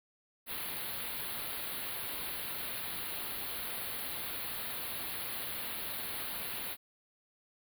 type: band-stop noise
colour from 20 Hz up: white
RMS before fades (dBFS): -39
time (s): 0.46-6.77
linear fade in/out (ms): 50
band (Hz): 4500 to 10000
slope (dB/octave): 96
effects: none